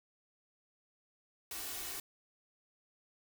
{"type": "noise with comb filter", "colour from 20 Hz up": "white", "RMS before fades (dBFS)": -42, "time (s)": [1.51, 2], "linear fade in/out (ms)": 2, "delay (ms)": 2.7, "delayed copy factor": 0.6, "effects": []}